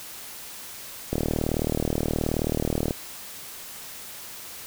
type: click train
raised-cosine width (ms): 2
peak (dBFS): -11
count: 70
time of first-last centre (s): 1.13-2.908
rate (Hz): 38.8
effects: white hiss -40 dBFS RMS until 4.66 s